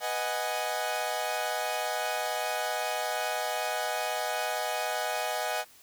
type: chord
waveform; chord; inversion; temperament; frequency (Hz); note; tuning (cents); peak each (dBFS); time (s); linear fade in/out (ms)
sawtooth; G# minor seventh; first; equal; 493.9 / 622.3 / 740 / 830.6; B4 / D#5 / F#5 / G#5; 0 / 0 / 0 / 0; -35 / -30 / -30 / -31; 0-5.65; 50
effects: white hiss -56 dBFS RMS until 5.82 s